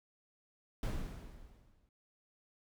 brown noise with exponential decay, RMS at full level -33 dBFS, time 0.83-1.89 s, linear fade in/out 1 ms, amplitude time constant 230 ms, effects none

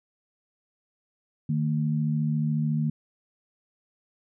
sine tone pair together, 152.73 / 226.8 Hz, D#3 / A#3, -32 / -47 cents, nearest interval perfect fifth, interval 685 cents, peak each -24 / -28 dBFS, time 1.49-2.9 s, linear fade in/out 5 ms, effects none

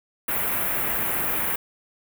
white band-stop noise, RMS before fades -25 dBFS, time 0.28-1.56 s, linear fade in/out 5 ms, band 2400 to 12000 Hz, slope 24 dB/octave, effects none

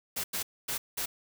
white noise bursts at uneven times, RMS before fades -33 dBFS, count 4, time 0.16-0.24 / 0.33-0.43 / 0.68-0.78 / 0.97-1.06 s, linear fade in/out 10 ms, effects none

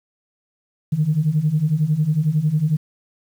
sine beating tone pair, 146.83 / 157.83 Hz, D3 / D#3, 0 / +25 cents, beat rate 11 Hz, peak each -20 / -17 dBFS, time 0.92-2.77 s, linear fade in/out 10 ms, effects tanh soft clip ceiling -8 dBFS + 8-bit

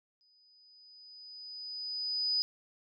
sine tone with exponential growth, 4980 Hz, D#8, 1 cent sharp, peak -26 dBFS, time 0.21-2.42 s, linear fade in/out 0 ms, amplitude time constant 480 ms, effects none

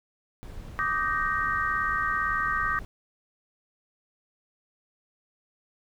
brown noise, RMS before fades -40 dBFS, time 0.43-2.85 s, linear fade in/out 0 ms
sine chord, Eb major seventh, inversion third, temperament just, 1166.7 / 1244.5 / 1555.6 / 1866.8 Hz, D6 / Eb6 / G6 / Bb6, -12 / 0 / -14 / +2 cents, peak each -30 dBFS, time 0.79-2.79 s, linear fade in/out 0 ms
effects none

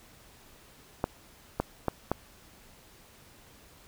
clicks, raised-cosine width 1 ms, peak -12 dBFS, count 4, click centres 1.041 / 1.6 / 1.883 / 2.116 s, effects pink hiss -56 dBFS RMS until 3.87 s

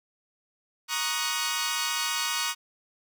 10% pulse chord, D# minor seventh, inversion second, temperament equal with one note detuned, 942.1 / 1108.7 / 1244.5 / 1480 Hz, A#5 / C#6 / D#6 / F#6, +18 / 0 / 0 / 0 cents, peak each -24 dBFS, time 0.88-2.55 s, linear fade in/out 50 ms, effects none

